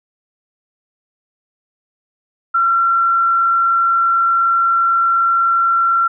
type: tone with frequency modulation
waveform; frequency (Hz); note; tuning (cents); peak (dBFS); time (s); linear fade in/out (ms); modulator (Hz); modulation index
sine; 1362; F6; -44; -11; 2.54-6.08; 10; 73.2; 0.22
effects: none